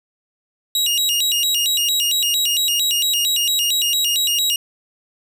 sawtooth tone with vibrato, 3310 Hz, G#7, 6 cents flat, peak -13 dBFS, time 0.75-4.56 s, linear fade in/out 2 ms, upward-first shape square, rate 4.4 Hz, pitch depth 260 cents each way, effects none

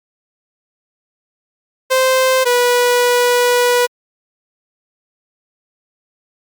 sawtooth tone pair in turn, 520 / 488.7 Hz, C5 / B4, -11 / -18 cents, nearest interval minor second, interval 107 cents, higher first, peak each -7 dBFS, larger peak neither, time 1.9-2.45 / 2.45-3.87 s, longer second, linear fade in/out 20 ms, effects Opus 48 kbps

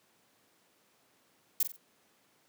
violet noise with echo, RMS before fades -26 dBFS, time 1.6-1.63 s, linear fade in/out 5 ms, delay 45 ms, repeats 3, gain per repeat -9 dB, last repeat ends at 1.765 s, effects pink hiss -68 dBFS RMS until 2.48 s + high-pass 200 Hz 12 dB/octave

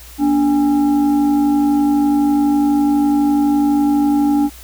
sine tone with frequency modulation, 290.5 Hz, D4, 19 cents flat, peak -11 dBFS, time 0.18-4.5 s, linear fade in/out 50 ms, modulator 529 Hz, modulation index 0.55, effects added 60 Hz sine -38 dBFS peak until 4.63 s + white hiss -40 dBFS RMS until 4.63 s

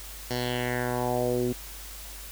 10% pulse tone with low-pass filter sweep, 123.47 Hz, B2, in tune, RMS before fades -28 dBFS, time 0.3-1.53 s, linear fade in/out 10 ms, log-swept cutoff 5400 to 300 Hz, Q 2.8, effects added 50 Hz sine -43 dBFS peak until 2.31 s + white hiss -43 dBFS RMS until 2.31 s

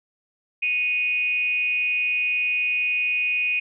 sine tone with frequency modulation, 2489 Hz, D#7, in tune, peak -20 dBFS, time 0.62-3.6 s, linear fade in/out 10 ms, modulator 297 Hz, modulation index 0.42, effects none

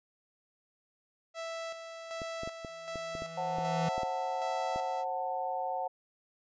sawtooth tone with tremolo, 659.3 Hz, E5, in tune, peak -33 dBFS, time 1.34-5.05 s, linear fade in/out 50 ms, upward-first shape square, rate 1.3 Hz, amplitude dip 50%
clicks, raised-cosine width 2 ms, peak -28 dBFS, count 11, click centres 2.218 / 2.434 / 2.475 / 2.648 / 2.957 / 3.152 / 3.221 / 3.585 / 3.98 / 4.033 / 4.76 s
square tone with exponential growth, 164.81 Hz, E3, in tune, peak -30 dBFS, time 2.69-3.89 s, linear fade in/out 5 ms, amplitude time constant 260 ms
sine chord, F# diminished, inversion second, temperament just, 532.8 / 740 / 888 Hz, C5 / F#5 / A5, +31 / 0 / +16 cents, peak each -38 / -34 / -37 dBFS, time 3.37-5.88 s, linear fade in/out 10 ms
effects resampled to 16000 Hz

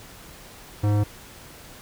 sine tone with tanh clipping, 103.83 Hz, G#2, in tune, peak -20 dBFS, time 0.83-1.04 s, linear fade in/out 10 ms, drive 18 dB, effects pink hiss -45 dBFS RMS until 1.81 s

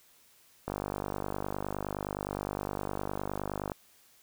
click train, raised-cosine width 1 ms, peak -19 dBFS, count 152, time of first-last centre 0.68-3.718 s, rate 49.7 Hz, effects white hiss -62 dBFS RMS until 4.22 s

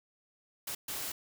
white noise bursts at uneven times, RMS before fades -38 dBFS, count 2, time 0.67-0.75 / 0.88-1.12 s, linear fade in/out 5 ms, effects none

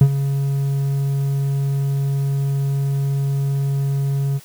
triangle tone with ADSR envelope, 138.59 Hz, C#3, in tune, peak -3 dBFS, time 0.01-4.4 s, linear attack 3 ms, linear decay 69 ms, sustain -12 dB, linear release 38 ms, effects white hiss -45 dBFS RMS until 4.44 s

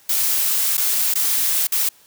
blue noise with dropouts, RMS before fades -19 dBFS, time 0.09-1.89 s, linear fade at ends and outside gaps 5 ms, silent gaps 0.771-0.777 / 1.14-1.154 / 1.671-1.72 s, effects white hiss -52 dBFS RMS until 2.06 s + high-pass 60 Hz 12 dB/octave

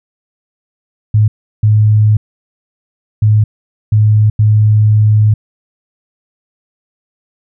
sine tone bursts at uneven times, 106.9 Hz, A2, 49 cents flat, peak -5 dBFS, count 5, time 1.14-1.28 / 1.63-2.17 / 3.22-3.44 / 3.92-4.3 / 4.39-5.34 s, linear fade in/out 5 ms, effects none

